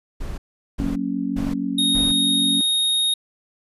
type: noise bursts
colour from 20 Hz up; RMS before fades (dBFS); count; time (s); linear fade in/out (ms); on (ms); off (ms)
brown; -28; 4; 0.2-2.12; 10; 180; 400
type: chord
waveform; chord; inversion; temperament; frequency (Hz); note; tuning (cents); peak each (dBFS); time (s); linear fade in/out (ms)
sine; F# major; none; just; 185 / 231.2 / 277.5; F#3 / A#3 / C#4; 0 / -14 / +2; -28 / -27 / -24; 0.8-2.61; 0
type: tone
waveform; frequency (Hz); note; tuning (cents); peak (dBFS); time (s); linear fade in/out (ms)
square; 3729; A#7; 0; -18; 1.78-3.14; 5
effects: resampled to 32000 Hz